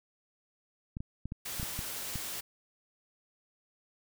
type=clicks; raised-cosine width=5 ms; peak=-25 dBFS; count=8; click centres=0.969 / 1.005 / 1.256 / 1.321 / 1.598 / 1.63 / 1.791 / 2.157 s
type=noise; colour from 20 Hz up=white; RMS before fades=-39 dBFS; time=1.45-2.41 s; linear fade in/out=10 ms
effects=none